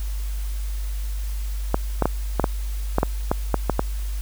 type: clicks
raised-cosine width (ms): 1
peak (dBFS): -4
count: 11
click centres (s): 1.744 / 2.023 / 2.056 / 2.397 / 2.442 / 2.984 / 3.031 / 3.315 / 3.543 / 3.697 / 3.794
effects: added 50 Hz sine -24 dBFS peak until 4.21 s + white hiss -43 dBFS RMS until 4.21 s